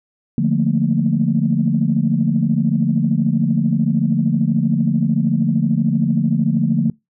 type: chord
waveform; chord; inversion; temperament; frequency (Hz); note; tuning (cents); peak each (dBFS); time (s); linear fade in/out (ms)
sine; Bb major seventh; first; equal; 146.83 / 174.61 / 220 / 233.1; D3 / F3 / A3 / Bb3; 0 / 0 / 0 / 0; -19; 0.38-6.9; 2
effects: noise-tail reverb RT60 0.2 s tail -25 dB re dry + tanh soft clip ceiling -3 dBFS